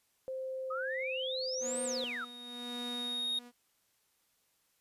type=tone with pitch glide; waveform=sine; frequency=523.3 to 517.3 Hz; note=C5 to C5; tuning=0 to -20 cents; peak=-36 dBFS; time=0.28-2.04 s; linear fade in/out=0 ms; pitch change=-20 cents; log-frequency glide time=0.93-1.53 s
type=exponential two-way sweep; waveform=sine; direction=up then down; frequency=1218 to 9060 to 1218 Hz; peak=-36 dBFS; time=0.7-2.25 s; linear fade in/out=10 ms; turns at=1.83 s
type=tone with exponential growth; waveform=triangle; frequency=3729 Hz; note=A#7; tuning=in tune; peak=-29 dBFS; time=0.9-3.39 s; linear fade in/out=5 ms; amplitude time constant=540 ms
type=tone with tremolo; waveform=sawtooth; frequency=242.5 Hz; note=B3; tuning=31 cents flat; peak=-36 dBFS; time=1.6-3.52 s; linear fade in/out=50 ms; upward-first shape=sine; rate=0.99 Hz; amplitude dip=75%
effects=white hiss -74 dBFS RMS until 4.8 s + resampled to 32000 Hz